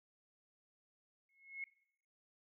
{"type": "tone with exponential growth", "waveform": "sine", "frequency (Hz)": 2175, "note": "C#7", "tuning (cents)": -33, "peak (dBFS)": -38, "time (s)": [1.29, 1.64], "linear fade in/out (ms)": 2, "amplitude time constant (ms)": 75, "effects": ["noise-tail reverb RT60 0.7 s tail -20 dB re dry"]}